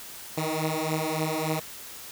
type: beating tone pair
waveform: 10% pulse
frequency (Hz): 155.56 / 159.06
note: D#3 / D#3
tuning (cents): 0 / +38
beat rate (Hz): 3.5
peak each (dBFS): -21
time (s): 0.37-1.6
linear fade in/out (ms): 10
effects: white hiss -42 dBFS RMS until 2.11 s